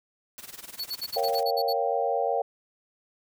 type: noise with tremolo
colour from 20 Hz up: white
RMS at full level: -40 dBFS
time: 0.38-1.43 s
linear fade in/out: 0 ms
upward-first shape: sine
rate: 20 Hz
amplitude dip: 85%
type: tone bursts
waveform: square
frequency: 4422 Hz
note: C#8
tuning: 5 cents flat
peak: -30 dBFS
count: 9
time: 0.79-1.732 s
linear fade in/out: 10 ms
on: 54 ms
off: 57 ms
type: chord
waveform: sine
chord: G half-diminished seventh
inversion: first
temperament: equal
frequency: 466.2 / 554.4 / 698.5 / 784 Hz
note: Bb4 / Db5 / F5 / G5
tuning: 0 / 0 / 0 / 0 cents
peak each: -29 dBFS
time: 1.16-2.42 s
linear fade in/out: 5 ms
effects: none

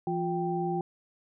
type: tone cluster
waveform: sine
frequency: 170.1 / 354.5 / 784 Hz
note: F3 / F4 / G5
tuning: -45 / +26 / 0 cents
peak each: -32 / -31 / -32 dBFS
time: 0.07-0.81 s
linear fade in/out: 2 ms
effects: none

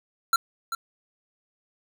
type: tone with echo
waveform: square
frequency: 1358 Hz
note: F6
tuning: 49 cents flat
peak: -18 dBFS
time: 0.33-0.36 s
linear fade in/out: 2 ms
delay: 390 ms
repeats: 1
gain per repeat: -10 dB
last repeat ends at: 0.75 s
effects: none

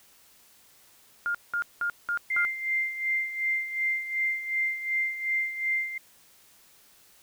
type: tone bursts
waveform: sine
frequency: 1412 Hz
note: F6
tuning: 19 cents sharp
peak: -25 dBFS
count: 5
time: 1.26-2.45 s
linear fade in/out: 0 ms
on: 86 ms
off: 190 ms
type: tone with tremolo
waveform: sine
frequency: 2093 Hz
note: C7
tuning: in tune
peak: -23 dBFS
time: 2.3-5.98 s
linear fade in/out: 5 ms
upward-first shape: sine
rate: 2.7 Hz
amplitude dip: 70%
effects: white hiss -58 dBFS RMS until 7.22 s

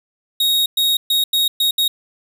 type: tone bursts at uneven times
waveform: 45% pulse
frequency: 3760 Hz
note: A#7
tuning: 14 cents sharp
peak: -14 dBFS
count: 6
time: 0.4-0.66 / 0.77-0.97 / 1.1-1.24 / 1.33-1.48 / 1.6-1.71 / 1.78-1.88 s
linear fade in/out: 5 ms
effects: none

